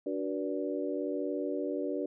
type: harmonic tone with a mistuned harmonic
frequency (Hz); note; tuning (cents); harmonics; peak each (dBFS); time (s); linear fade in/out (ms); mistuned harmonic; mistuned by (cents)
97; G2; -18; 3 / 4 / 5 / 6; -35 / -36 / -37 / -38; 0.06-2.06; 5; 4; -72
effects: none